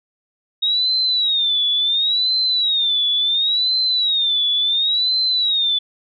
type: tone with vibrato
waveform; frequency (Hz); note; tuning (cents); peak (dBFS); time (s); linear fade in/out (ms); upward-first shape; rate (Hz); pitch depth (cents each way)
sine; 3743; A#7; +6; -15; 0.62-5.79; 10; sine; 0.71; 150
effects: none